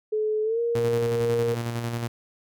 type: tone with pitch glide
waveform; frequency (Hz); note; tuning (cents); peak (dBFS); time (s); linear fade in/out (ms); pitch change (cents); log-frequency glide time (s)
sine; 429.7 to 468.6; A4 to A#4; -41 to +9; -22; 0.12-1.55; 10; +150; 0.43-0.6
type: tone with tremolo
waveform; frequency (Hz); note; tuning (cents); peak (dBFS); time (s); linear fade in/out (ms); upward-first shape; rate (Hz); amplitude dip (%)
sawtooth; 117.7; A#2; +17; -22; 0.75-2.08; 5; square; 11; 35
effects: none